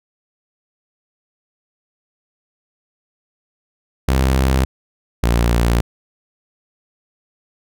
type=tone pair in turn; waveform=sawtooth; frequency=65.7 / 58.53 Hz; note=C2 / A#1; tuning=+8 / +8 cents; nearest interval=major second; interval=200 cents; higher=first; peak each=-9 / -9 dBFS; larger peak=neither; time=4.08-4.65 / 5.23-5.81 s; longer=second; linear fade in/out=5 ms; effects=none

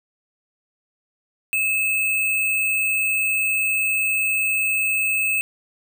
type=tone with sample-and-hold; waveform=sine; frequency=2600 Hz; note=E7; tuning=24 cents flat; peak=-18 dBFS; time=1.53-5.41 s; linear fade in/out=0 ms; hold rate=11025 Hz; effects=none

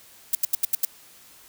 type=noise bursts; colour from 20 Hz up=violet; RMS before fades=-20 dBFS; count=6; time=0.33-0.851 s; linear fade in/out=5 ms; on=21 ms; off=79 ms; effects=white hiss -51 dBFS RMS until 1.48 s

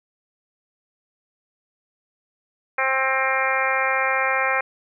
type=harmonic tone; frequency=265 Hz; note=C4; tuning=22 cents sharp; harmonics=2 / 3 / 4 / 5 / 6 / 7 / 8 / 9; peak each=-27 / -27 / -27 / -27 / -27 / -27 / -27 / -27 dBFS; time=2.78-4.61 s; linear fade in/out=5 ms; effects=none

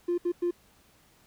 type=tone bursts at uneven times; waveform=triangle; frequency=349.2 Hz; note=F4; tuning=in tune; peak=-21 dBFS; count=3; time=0.08-0.18 / 0.25-0.32 / 0.42-0.51 s; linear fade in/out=10 ms; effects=tanh soft clip ceiling -21 dBFS + pink hiss -62 dBFS RMS until 1.26 s

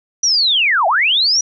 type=linear two-way sweep; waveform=sine; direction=down then up; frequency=5920 to 628 to 5920 Hz; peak=-11 dBFS; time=0.23-1.41 s; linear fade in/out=5 ms; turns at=0.87 s; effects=none

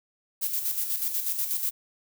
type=noise with tremolo; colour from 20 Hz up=violet; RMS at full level=-27 dBFS; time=0.41-1.71 s; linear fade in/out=20 ms; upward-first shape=square; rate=8.2 Hz; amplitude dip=50%; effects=none

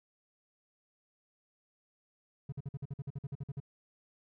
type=tone bursts; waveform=triangle; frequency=138.9 Hz; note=C#3; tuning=4 cents sharp; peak=-34 dBFS; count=14; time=2.49-3.602 s; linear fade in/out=5 ms; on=33 ms; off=50 ms; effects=none

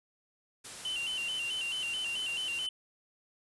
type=noise; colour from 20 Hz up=white; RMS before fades=-44 dBFS; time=0.64-2.67 s; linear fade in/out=10 ms
type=tone with vibrato; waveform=triangle; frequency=2903 Hz; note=F#7; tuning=34 cents flat; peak=-31 dBFS; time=0.85-2.69 s; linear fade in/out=2 ms; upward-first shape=square; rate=4.6 Hz; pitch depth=79 cents each way
effects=resampled to 24000 Hz

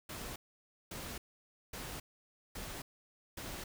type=noise bursts; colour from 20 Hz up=pink; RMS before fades=-44 dBFS; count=5; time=0.09-3.64 s; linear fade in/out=5 ms; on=270 ms; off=550 ms; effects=none

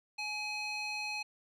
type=tone with band-pass filter; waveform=square; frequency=842 Hz; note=G#5; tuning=24 cents sharp; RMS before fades=-38 dBFS; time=0.18-1.23 s; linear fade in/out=10 ms; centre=3200 Hz; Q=3.1; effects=none

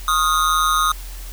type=tone with amplitude modulation; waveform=square; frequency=1244.5 Hz; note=D#6; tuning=in tune; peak=-12 dBFS; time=0.08-0.92 s; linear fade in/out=2 ms; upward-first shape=sine; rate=162 Hz; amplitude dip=85%; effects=added 43 Hz sine -30 dBFS peak until 1.32 s + white hiss -40 dBFS RMS until 1.32 s

